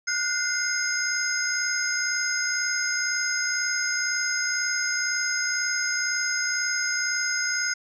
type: tone cluster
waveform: sine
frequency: 1444 / 1506 / 2081 / 5090 / 6430 Hz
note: F#6 / F#6 / C7 / D#8 / G8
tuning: -43 / +30 / -10 / +39 / +43 cents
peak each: -28 / -32 / -31 / -29 / -29 dBFS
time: 0.07-7.74 s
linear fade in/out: 10 ms
effects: tanh soft clip ceiling -14 dBFS